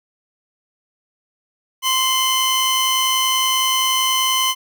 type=tone pair together; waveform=sawtooth; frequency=1046.5 / 3029 Hz; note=C6 / F#7; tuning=0 / +40 cents; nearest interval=octave + tritone; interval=1840 cents; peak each=-15 dBFS; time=1.82-4.55 s; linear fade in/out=50 ms; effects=none